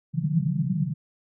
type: band-pass noise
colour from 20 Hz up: white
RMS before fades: -25 dBFS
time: 0.13-0.94 s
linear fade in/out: 20 ms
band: 130 to 190 Hz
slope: 96 dB/octave
effects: none